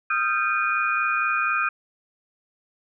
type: tone cluster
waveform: sine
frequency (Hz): 1244 / 1368 / 1569 / 2454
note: D#6 / F6 / G6 / D#7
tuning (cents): -1 / -36 / +1 / -25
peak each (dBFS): -26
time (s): 0.1-1.69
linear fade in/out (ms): 5
effects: none